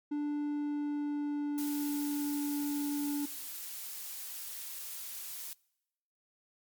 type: tone with pitch glide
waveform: triangle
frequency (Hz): 293.7 to 289.3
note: D4 to D4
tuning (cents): 0 to -26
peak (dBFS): -29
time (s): 0.11-3.26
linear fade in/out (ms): 10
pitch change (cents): -26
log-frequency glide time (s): 0.37-2.76
type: noise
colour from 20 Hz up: blue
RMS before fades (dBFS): -42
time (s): 1.58-5.53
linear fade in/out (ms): 0
effects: noise-tail reverb RT60 0.9 s tail -25 dB re dry + MP3 96 kbps